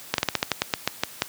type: slowing click train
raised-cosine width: 0.2 ms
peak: -3 dBFS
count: 12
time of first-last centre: 0.14-1.221 s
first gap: 42 ms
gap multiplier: 1.16
effects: white hiss -43 dBFS RMS until 1.28 s + high-pass 80 Hz 12 dB/octave